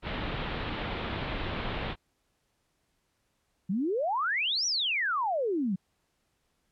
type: low-pass noise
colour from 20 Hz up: pink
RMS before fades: -34 dBFS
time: 0.02-1.96 s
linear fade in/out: 50 ms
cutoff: 3800 Hz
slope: 48 dB/octave
type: exponential two-way sweep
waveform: sine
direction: up then down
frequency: 174.61 to 5990 to 174.61 Hz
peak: -26 dBFS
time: 3.69-5.76 s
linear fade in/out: 10 ms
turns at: 4.66 s
effects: pink hiss -75 dBFS RMS until 6.71 s + low-pass 12000 Hz 12 dB/octave